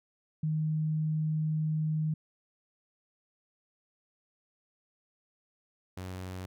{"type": "tone pair in turn", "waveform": ["sine", "sawtooth"], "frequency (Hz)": [155.56, 92.5], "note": ["D#3", "F#2"], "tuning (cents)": [0, 0], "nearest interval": "major sixth", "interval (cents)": 900, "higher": "first", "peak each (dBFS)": [-27, -34], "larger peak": "first", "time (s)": [[0.43, 2.14], [5.97, 6.46]], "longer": "first", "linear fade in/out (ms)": 5, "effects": []}